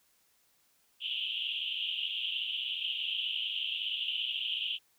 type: band-pass noise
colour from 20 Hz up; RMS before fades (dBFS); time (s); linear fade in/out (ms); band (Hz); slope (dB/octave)
pink; -35; 1-4.79; 50; 2800 to 3300; 96
effects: white hiss -70 dBFS RMS until 4.98 s